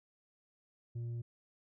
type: tone with tanh clipping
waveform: sine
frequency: 118 Hz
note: A#2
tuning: 22 cents sharp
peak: -38 dBFS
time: 0.95-1.22 s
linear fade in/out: 10 ms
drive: 4 dB
effects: none